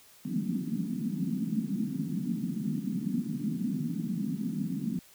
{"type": "band-pass noise", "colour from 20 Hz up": "white", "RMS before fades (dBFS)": -32, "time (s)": [0.25, 4.99], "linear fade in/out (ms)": 0, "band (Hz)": [160, 260], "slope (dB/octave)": 48, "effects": ["white hiss -57 dBFS RMS until 5.14 s"]}